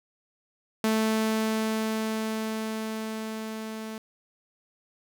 sawtooth tone with level ramp, 219.7 Hz, A3, 2 cents flat, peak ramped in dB -18 to -31 dBFS, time 0.84-3.98 s, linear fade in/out 2 ms, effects 10-bit

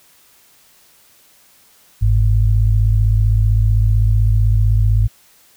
sine tone pair together, 49.79 / 105.5 Hz, G1 / G#2, +28 / +28 cents, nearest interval octave + minor second, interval 1300 cents, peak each -13 dBFS, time 2.01-5.08 s, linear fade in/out 20 ms, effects white hiss -51 dBFS RMS until 5.56 s

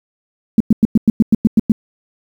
sine tone bursts, 220 Hz, A3, in tune, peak -5 dBFS, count 10, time 0.58-1.72 s, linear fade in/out 2 ms, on 24 ms, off 100 ms, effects 7-bit

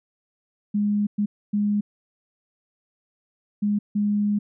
sine tone bursts at uneven times, 206.6 Hz, G#3, 9 cents flat, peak -19 dBFS, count 5, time 0.74-1.07 / 1.18-1.26 / 1.53-1.81 / 3.62-3.79 / 3.95-4.39 s, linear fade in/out 10 ms, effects none

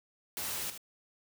white noise with echo, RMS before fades -37 dBFS, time 0.37-0.7 s, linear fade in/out 0 ms, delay 77 ms, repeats 1, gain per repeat -9 dB, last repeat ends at 0.777 s, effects none

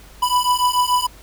square beating tone pair, 987.8 / 994.7 Hz, B5 / B5, 0 / +12 cents, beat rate 6.9 Hz, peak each -19 dBFS, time 0.22-1.07 s, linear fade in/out 10 ms, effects added 50 Hz sine -44 dBFS peak until 1.22 s + pink hiss -46 dBFS RMS until 1.22 s

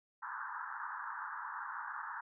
pink band-pass noise, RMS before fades -43 dBFS, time 0.22-2.21 s, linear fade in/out 10 ms, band 870 to 1700 Hz, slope 96 dB/octave, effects none

